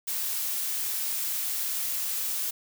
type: noise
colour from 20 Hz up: blue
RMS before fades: -30 dBFS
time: 0.07-2.51 s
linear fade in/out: 10 ms
effects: none